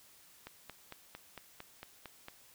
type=click train; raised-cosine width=0.3 ms; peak=-29 dBFS; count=9; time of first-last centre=0.47-2.284 s; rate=4.41 Hz; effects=white hiss -61 dBFS RMS until 2.54 s